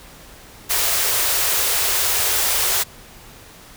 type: band-stop noise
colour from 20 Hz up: white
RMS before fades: -19 dBFS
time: 0.69-2.84 s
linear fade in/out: 20 ms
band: 110 to 360 Hz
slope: 96 dB/octave
effects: pink hiss -43 dBFS RMS until 3.76 s